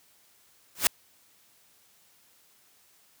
white noise with exponential growth, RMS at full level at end -17 dBFS, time 0.75-0.87 s, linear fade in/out 1 ms, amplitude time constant 26 ms, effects white hiss -62 dBFS RMS until 3.2 s + high-pass 60 Hz 12 dB/octave

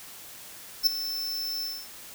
square tone with ADSR envelope, 5310 Hz, E8, 12 cents sharp, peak -16 dBFS, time 0.83-1.89 s, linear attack 36 ms, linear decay 9 ms, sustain -14 dB, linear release 260 ms, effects white hiss -45 dBFS RMS until 2.14 s

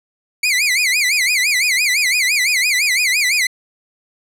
sawtooth tone with vibrato, 2217 Hz, C#7, in tune, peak -10 dBFS, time 0.43-3.47 s, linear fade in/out 5 ms, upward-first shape sine, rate 5.9 Hz, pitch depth 210 cents each way, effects low-pass 12000 Hz 12 dB/octave

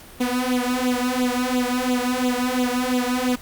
sawtooth tone with flanger, 250 Hz, B3, 21 cents sharp, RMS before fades -22 dBFS, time 0.2-3.36 s, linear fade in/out 10 ms, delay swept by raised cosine 0.27 to 3.27 ms, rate 2.9 Hz, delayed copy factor +0.85, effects pink hiss -43 dBFS RMS until 3.41 s + Opus 48 kbps

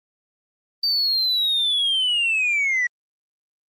sine linear sweep, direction down, 4641 to 1916 Hz, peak -16 dBFS, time 0.83-2.87 s, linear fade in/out 5 ms, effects tanh soft clip ceiling -16 dBFS + Opus 24 kbps

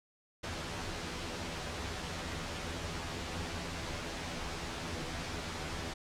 pink noise with comb filter, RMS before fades -39 dBFS, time 0.43-5.94 s, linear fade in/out 10 ms, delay 12 ms, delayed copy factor +0.7, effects low-pass 6000 Hz 12 dB/octave

